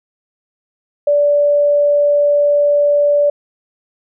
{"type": "tone", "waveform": "sine", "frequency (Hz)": 581, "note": "D5", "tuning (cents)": -19, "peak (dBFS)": -9, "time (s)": [1.07, 3.3], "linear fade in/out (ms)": 5, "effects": []}